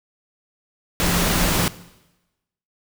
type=tone in noise; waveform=sine; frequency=175.2 Hz; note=F3; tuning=6 cents sharp; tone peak=-24 dBFS; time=1-1.68 s; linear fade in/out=0 ms; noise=pink; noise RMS=-20 dBFS; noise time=1-1.68 s; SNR=-7 dB; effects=noise-tail reverb RT60 1.0 s tail -18 dB re dry